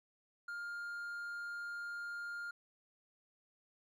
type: tone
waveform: triangle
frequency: 1407 Hz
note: F6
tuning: 12 cents sharp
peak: -39 dBFS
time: 0.48-2.51 s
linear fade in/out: 5 ms
effects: none